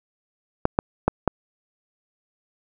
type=clicks; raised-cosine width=1 ms; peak=-3 dBFS; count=4; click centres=0.654 / 0.789 / 1.08 / 1.277 s; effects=none